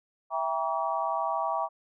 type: chord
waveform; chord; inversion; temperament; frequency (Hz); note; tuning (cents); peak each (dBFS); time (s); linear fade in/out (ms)
sine; E diminished seventh; none; just; 659.3 / 791.1 / 949.3 / 1139.2; E5 / G5 / Bb5 / Db6; 0 / +16 / +31 / +47; -32; 0.3-1.69; 50
effects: none